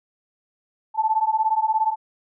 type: beating tone pair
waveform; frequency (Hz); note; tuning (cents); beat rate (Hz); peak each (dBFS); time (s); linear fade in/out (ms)
sine; 868 / 885; A5 / A5; -24 / +10; 17; -21; 0.94-1.96; 50
effects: none